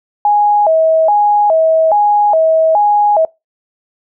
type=tone with vibrato; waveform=sine; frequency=730 Hz; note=F#5; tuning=24 cents flat; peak=-7 dBFS; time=0.25-3.25 s; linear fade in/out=2 ms; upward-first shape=square; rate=1.2 Hz; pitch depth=220 cents each way; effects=noise-tail reverb RT60 0.2 s tail -21 dB re dry